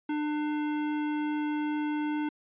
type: tone with hard clipping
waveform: sine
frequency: 299.6 Hz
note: D4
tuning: 35 cents sharp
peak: -30 dBFS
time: 0.09-2.29 s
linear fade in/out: 5 ms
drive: 17 dB
effects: resampled to 8000 Hz